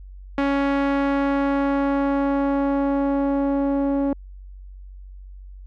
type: tone with low-pass filter sweep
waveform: sawtooth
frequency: 278.7 Hz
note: C#4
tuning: 9 cents sharp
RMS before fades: -21 dBFS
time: 0.38-4.13 s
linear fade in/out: 2 ms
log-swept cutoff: 2200 to 590 Hz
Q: 0.88
effects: added 47 Hz sine -37 dBFS peak until 5.66 s